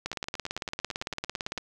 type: two click trains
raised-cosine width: 0.2 ms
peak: -23 / -14 dBFS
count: 14 / 28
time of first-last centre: 0.13-1.581 / 0.06-1.577 s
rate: 8.96 / 17.8 Hz
effects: none